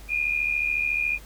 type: tone pair together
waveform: sine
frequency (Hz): 2415 / 2489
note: D7 / D#7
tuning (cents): +48 / 0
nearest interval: minor second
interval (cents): 52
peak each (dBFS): -24 / -27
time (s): 0.08-1.19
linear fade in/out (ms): 50
effects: added 50 Hz sine -42 dBFS peak until 1.25 s + pink hiss -49 dBFS RMS until 1.25 s